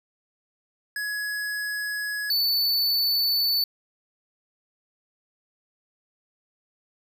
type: tone pair in turn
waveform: square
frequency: 1681 / 4488 Hz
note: G#6 / C#8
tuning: +20 / +21 cents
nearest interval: octave + perfect fourth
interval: 1701 cents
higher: second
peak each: -28 / -21 dBFS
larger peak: second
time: 0.96-2.3 / 2.3-3.64 s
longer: neither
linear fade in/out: 2 ms
effects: none